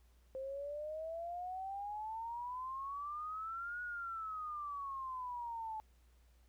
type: exponential two-way sweep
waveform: sine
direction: up then down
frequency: 523.3 to 1462 to 862 Hz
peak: -40 dBFS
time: 0.35-5.8 s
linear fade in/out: 0 ms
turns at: 3.82 s
effects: added 60 Hz sine -64 dBFS peak until 6.48 s + pink hiss -75 dBFS RMS until 6.48 s